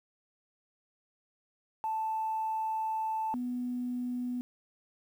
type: tone pair in turn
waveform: sine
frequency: 880 / 246.9 Hz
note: A5 / B3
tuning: 0 / 0 cents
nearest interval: octave + minor seventh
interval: 2200 cents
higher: first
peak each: -29 / -31 dBFS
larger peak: first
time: 1.84-3.34 / 3.34-4.41 s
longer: first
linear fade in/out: 0 ms
effects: tanh soft clip ceiling -25 dBFS + 10-bit